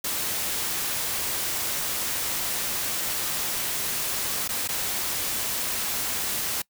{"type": "noise with dropouts", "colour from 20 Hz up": "white", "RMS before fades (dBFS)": -28, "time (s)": [0.04, 6.62], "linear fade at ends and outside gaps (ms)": 5, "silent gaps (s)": [[4.478, 4.489], [4.677, 4.687]], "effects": ["noise-tail reverb RT60 0.1 s tail -23 dB re dry"]}